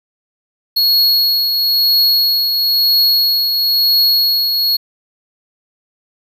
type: tone with tremolo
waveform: square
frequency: 4329 Hz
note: C#8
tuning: 42 cents flat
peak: -9 dBFS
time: 0.76-4.77 s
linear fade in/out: 10 ms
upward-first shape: triangle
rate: 1 Hz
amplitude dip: 45%
effects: 8-bit